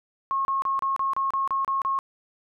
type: tone bursts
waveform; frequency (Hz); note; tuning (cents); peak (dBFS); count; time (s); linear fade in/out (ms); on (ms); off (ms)
sine; 1085; C#6; -37; -22; 10; 0.31-1.989; 0; 140; 31
effects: none